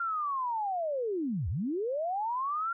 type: linear two-way sweep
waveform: sine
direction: down then up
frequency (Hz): 1396.9 to 69.3 to 1396.9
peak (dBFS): -29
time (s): 0-2.73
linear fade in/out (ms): 5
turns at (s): 1.49
effects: none